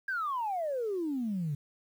sine exponential sweep, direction down, 1631 to 138.59 Hz, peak -29 dBFS, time 0.08-1.55 s, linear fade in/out 5 ms, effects tanh soft clip ceiling -26 dBFS + 10-bit

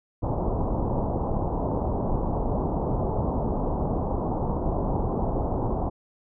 pink low-pass noise, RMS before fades -26 dBFS, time 0.22-5.9 s, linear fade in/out 20 ms, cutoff 980 Hz, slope 48 dB/octave, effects none

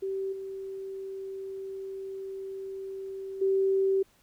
sine tone with level steps, 386.6 Hz, G4, 24 cents flat, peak -29 / -35 / -22 dBFS, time 0.02-4.03 s, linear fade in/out 10 ms, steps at 0.32 / 3.41 s, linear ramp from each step 10 ms, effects pink hiss -64 dBFS RMS until 4.22 s

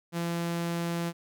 sawtooth tone, 170 Hz, F3, 46 cents flat, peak -25 dBFS, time 0.12-1.13 s, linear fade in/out 50 ms, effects none

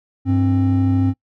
triangle tone pair together, 99.4 / 265.2 Hz, G2 / C4, +25 / +23 cents, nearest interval octave + perfect fourth, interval 1698 cents, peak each -14 dBFS, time 0.25-1.14 s, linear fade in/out 50 ms, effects noise-tail reverb RT60 0.1 s tail -23 dB re dry + tanh soft clip ceiling -4 dBFS

